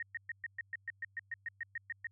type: tone bursts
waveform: sine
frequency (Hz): 1860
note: A#6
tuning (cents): -4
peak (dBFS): -36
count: 15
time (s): 0-2.07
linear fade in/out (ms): 2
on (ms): 26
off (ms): 120
effects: added 98 Hz sine -66 dBFS peak until 2.11 s